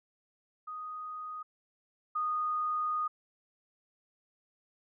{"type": "tone pair in turn", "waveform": "sine", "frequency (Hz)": [1244.5, 1234.5], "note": ["D#6", "D#6"], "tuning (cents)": [0, -14], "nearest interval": "unison", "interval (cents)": 14, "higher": "first", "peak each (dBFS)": [-38, -29], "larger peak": "second", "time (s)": [[0.67, 1.43], [2.15, 3.08]], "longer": "second", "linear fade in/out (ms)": 10, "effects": []}